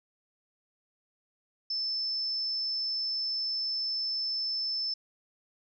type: tone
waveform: sine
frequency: 5274 Hz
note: E8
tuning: in tune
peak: -29 dBFS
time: 1.7-4.94 s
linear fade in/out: 5 ms
effects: none